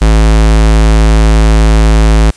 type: tone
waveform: square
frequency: 54.1 Hz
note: A1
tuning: 29 cents flat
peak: -4 dBFS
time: 0.01-2.31 s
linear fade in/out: 10 ms
effects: white hiss -39 dBFS RMS until 2.36 s + resampled to 22050 Hz